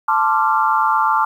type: chord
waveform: sine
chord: D minor seventh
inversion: second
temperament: equal with one note detuned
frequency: 880 / 1046.5 / 1174.7 / 1379.3 Hz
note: A5 / C6 / D6 / F6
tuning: 0 / 0 / 0 / -22 cents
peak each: -17 / -21 / -18 / -20 dBFS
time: 0.08-1.25 s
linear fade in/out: 5 ms
effects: 8-bit